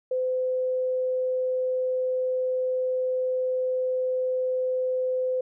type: tone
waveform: sine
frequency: 511 Hz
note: C5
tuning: 41 cents flat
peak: -23 dBFS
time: 0.11-5.41 s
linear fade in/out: 5 ms
effects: none